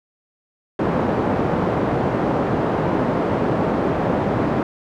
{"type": "band-pass noise", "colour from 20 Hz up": "pink", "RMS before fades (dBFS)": -20, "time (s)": [0.79, 4.63], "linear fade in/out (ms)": 2, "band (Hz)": [150, 850], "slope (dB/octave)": 12, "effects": []}